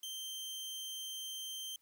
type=tone; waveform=sawtooth; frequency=3136 Hz; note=G7; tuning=in tune; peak=-38 dBFS; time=0.03-1.76 s; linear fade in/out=2 ms; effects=white hiss -75 dBFS RMS until 1.81 s